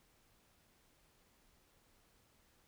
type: silence
effects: pink hiss -71 dBFS RMS until 2.67 s